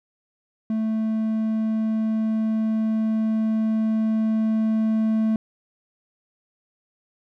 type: tone with level ramp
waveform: triangle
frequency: 220 Hz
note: A3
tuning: in tune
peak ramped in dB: -19 to -16 dBFS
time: 0.7-5.36 s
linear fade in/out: 2 ms
effects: none